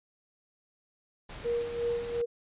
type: noise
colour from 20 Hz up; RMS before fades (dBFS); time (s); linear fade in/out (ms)
pink; -44; 1.29-2.22; 5
type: tone with tremolo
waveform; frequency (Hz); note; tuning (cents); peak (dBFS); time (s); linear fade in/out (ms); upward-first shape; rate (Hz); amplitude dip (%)
sine; 472.9; A#4; +25; -26; 1.44-2.26; 20; sine; 2.8; 65
effects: resampled to 8000 Hz